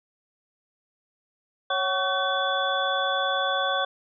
sine tone cluster, 553 / 753 / 1127 / 1524 / 3445 Hz, C#5 / F#5 / C#6 / G6 / A7, -4 / +30 / +28 / -49 / -37 cents, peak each -29 dBFS, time 1.7-3.85 s, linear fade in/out 5 ms, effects none

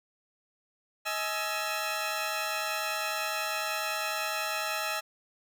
15% pulse tone cluster, 633 / 842 / 1336 Hz, D#5 / G#5 / E6, +30 / +24 / +23 cents, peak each -28 / -29 / -28 dBFS, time 1.05-5.01 s, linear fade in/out 20 ms, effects none

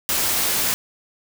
white noise, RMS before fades -21 dBFS, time 0.09-0.74 s, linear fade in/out 0 ms, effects none

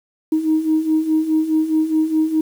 sine beating tone pair, 311.1 / 315.9 Hz, D#4 / D#4, 0 / +26 cents, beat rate 4.8 Hz, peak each -20 / -15 dBFS, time 0.32-2.41 s, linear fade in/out 5 ms, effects tanh soft clip ceiling -8 dBFS + 7-bit

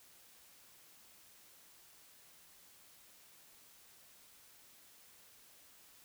silence, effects white hiss -62 dBFS RMS until 6.04 s

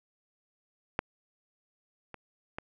clicks, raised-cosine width 0.5 ms, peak -12 / -27 / -21 dBFS, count 3, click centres 0.991 / 2.143 / 2.585 s, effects none

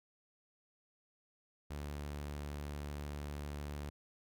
sawtooth tone, 72.9 Hz, D2, 12 cents flat, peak -37 dBFS, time 1.7-3.9 s, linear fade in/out 10 ms, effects none

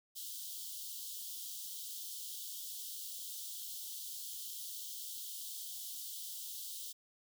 white high-pass noise, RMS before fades -45 dBFS, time 0.15-6.93 s, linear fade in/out 20 ms, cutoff 3000 Hz, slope 96 dB/octave, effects none

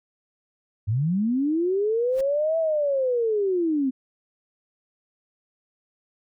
sine linear two-way sweep, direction up then down, 96 to 659.3 to 253.2 Hz, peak -20 dBFS, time 0.87-3.91 s, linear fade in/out 20 ms, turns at 2.58 s
pink noise with exponential growth, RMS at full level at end -38 dBFS, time 2.08-2.21 s, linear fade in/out 5 ms, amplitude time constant 28 ms
effects none

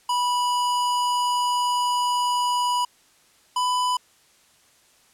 square tone pair in turn, 981 / 996.4 Hz, B5 / B5, -12 / +15 cents, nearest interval unison, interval 27 cents, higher second, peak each -21 dBFS, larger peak neither, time 0.09-2.85 / 3.56-3.97 s, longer first, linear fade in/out 5 ms, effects white hiss -58 dBFS RMS until 5.13 s + low-pass 10000 Hz 12 dB/octave

